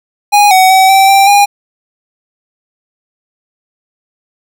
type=tone with pitch steps; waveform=square; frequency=823 / 750 / 760 / 775 / 785 / 812 Hz; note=G#5 / F#5 / F#5 / G5 / G5 / G#5; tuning=-16 / +23 / +46 / -20 / +2 / -39 cents; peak=-4 dBFS; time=0.32-1.46 s; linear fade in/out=20 ms; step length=190 ms; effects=none